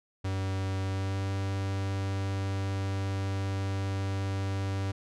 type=tone with pitch glide; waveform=45% pulse; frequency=96 to 97.4 Hz; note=G2 to G2; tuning=-36 to -11 cents; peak=-29 dBFS; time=0.24-4.92 s; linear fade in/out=10 ms; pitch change=+25 cents; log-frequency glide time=0.84-1.27 s; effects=low-pass 7000 Hz 12 dB/octave